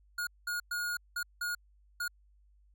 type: tone bursts at uneven times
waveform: square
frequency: 1437 Hz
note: F6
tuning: 49 cents sharp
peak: -33 dBFS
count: 6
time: 0.18-0.27 / 0.47-0.6 / 0.71-0.97 / 1.16-1.23 / 1.41-1.55 / 2-2.08 s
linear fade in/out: 5 ms
effects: added 50 Hz sine -61 dBFS peak until 2.74 s